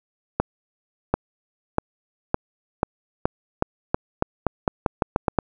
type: accelerating click train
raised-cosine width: 1 ms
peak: -4 dBFS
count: 16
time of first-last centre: 0.4-5.387 s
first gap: 740 ms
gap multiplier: 0.87
effects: none